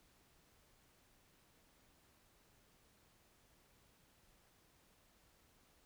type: silence
effects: pink hiss -71 dBFS RMS until 5.85 s